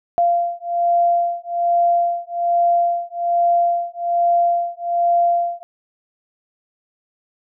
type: beating tone pair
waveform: sine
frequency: 691 / 692.2 Hz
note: F5 / F5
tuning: -19 / -16 cents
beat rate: 1.2 Hz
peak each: -18 dBFS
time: 0.18-5.63 s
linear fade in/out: 0 ms
effects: none